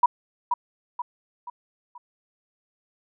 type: tone with echo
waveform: sine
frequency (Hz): 971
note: B5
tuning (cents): -30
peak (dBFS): -12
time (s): 0.03-0.06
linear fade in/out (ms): 5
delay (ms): 480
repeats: 4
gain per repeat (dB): -7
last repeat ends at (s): 1.98
effects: none